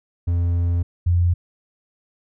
triangle / sine tone pair in turn, 86.4 / 87.4 Hz, F2 / F2, -18 / +2 cents, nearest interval unison, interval 20 cents, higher second, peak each -15 / -14 dBFS, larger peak second, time 0.27-0.83 / 1.06-1.34 s, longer first, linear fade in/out 10 ms, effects none

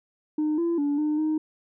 sine tone with pitch steps, 305.1 / 338.7 / 288.2 / 302.3 / 310.3 Hz, D#4 / E4 / D4 / D#4 / D#4, -34 / +47 / -33 / -50 / -5 cents, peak -20 dBFS, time 0.38-1.38 s, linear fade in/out 5 ms, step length 200 ms, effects tanh soft clip ceiling -20 dBFS

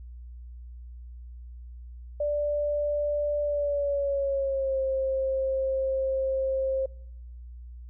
sine tone with pitch glide, 587 to 532.1 Hz, D5 to C5, -1 to +29 cents, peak -24 dBFS, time 2.2-6.86 s, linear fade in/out 5 ms, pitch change -170 cents, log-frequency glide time 3.42-4.8 s, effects noise-tail reverb RT60 0.8 s tail -25 dB re dry + added 60 Hz sine -40 dBFS peak until 7.89 s

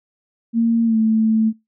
sine tone with pitch glide, 230.1 to 220.7 Hz, A#3 to A3, -22 to +5 cents, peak -13 dBFS, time 0.53-1.53 s, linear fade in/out 50 ms, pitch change -73 cents, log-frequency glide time 0.85-0.97 s, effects noise-tail reverb RT60 0.2 s tail -25 dB re dry

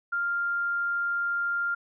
sine tone, 1396.9 Hz, F6, in tune, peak -25 dBFS, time 0.12-1.75 s, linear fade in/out 10 ms, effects none

